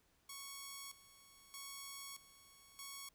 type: tone with tremolo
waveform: 5% pulse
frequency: 1108.7 Hz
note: C#6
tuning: in tune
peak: -36 dBFS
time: 0.29-3.09 s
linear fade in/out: 5 ms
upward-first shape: square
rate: 0.8 Hz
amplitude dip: 80%
effects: pink hiss -75 dBFS RMS until 3.14 s